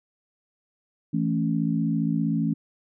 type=chord; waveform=sine; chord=A major; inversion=second; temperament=equal; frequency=164.81 / 220 / 277.2 Hz; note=E3 / A3 / C#4; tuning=0 / 0 / 0 cents; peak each=-25 / -26 / -27 dBFS; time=1.13-2.54 s; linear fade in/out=10 ms; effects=none